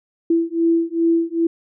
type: beating tone pair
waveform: sine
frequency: 331.7 / 334.2 Hz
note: E4 / E4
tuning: +11 / +24 cents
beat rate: 2.5 Hz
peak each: -18 dBFS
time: 0.3-1.47 s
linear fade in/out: 5 ms
effects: none